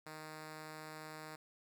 5% pulse tone, 155.56 Hz, D#3, in tune, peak -36 dBFS, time 0.06-1.36 s, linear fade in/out 5 ms, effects none

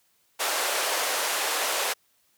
pink band-pass noise, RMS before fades -27 dBFS, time 0.39-1.94 s, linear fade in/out 20 ms, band 490 to 14000 Hz, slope 24 dB/octave, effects white hiss -67 dBFS RMS until 2.37 s + high-pass 60 Hz 12 dB/octave

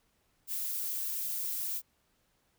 violet noise, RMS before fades -35 dBFS, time 0.47-1.82 s, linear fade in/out 50 ms, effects pink hiss -73 dBFS RMS until 2.58 s

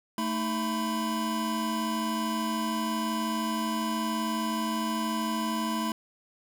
square tone cluster, 221.7 / 314.6 / 1003 Hz, A3 / D#4 / B5, +13 / +19 / +26 cents, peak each -31 / -36 / -33 dBFS, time 0.18-5.92 s, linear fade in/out 2 ms, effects 10-bit

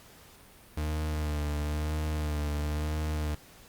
40% pulse tone with vibrato, 75.6 Hz, D#2, 49 cents flat, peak -28 dBFS, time 0.77-3.35 s, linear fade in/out 5 ms, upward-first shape sine, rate 1 Hz, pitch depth 34 cents each way, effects pink hiss -54 dBFS RMS until 3.68 s + Opus 48 kbps

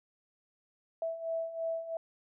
sine beating tone pair, 655 / 658 Hz, E5 / E5, -11 / -3 cents, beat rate 3 Hz, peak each -39 / -34 dBFS, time 1.02-1.97 s, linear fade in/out 2 ms, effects none

